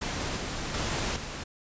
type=noise with level steps; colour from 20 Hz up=pink; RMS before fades=-32 / -34 / -30 / -37 dBFS; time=0.01-1.44 s; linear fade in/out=10 ms; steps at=0.36 / 0.74 / 1.16 s; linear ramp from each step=2 ms; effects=resampled to 16000 Hz